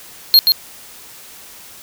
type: tone with echo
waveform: square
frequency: 4243 Hz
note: C8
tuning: 23 cents sharp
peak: -5 dBFS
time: 0.34-0.39 s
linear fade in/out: 0 ms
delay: 130 ms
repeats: 1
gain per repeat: -4 dB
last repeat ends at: 0.52 s
effects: white hiss -39 dBFS RMS until 1.82 s